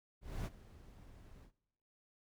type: noise with ADSR envelope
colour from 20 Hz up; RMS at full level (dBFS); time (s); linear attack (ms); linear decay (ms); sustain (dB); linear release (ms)
brown; -38; 0.21-1.52; 250; 32; -19; 87
effects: noise-tail reverb RT60 0.9 s tail -21 dB re dry